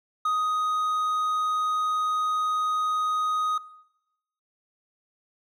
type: tone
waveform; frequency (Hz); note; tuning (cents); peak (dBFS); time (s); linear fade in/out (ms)
triangle; 1249; D#6; +6; -20; 0.25-3.58; 5
effects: noise-tail reverb RT60 0.9 s tail -21 dB re dry